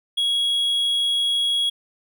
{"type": "tone", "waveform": "triangle", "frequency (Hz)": 3322, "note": "G#7", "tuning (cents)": 0, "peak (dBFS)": -17, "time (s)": [0.17, 1.7], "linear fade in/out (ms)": 10, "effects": []}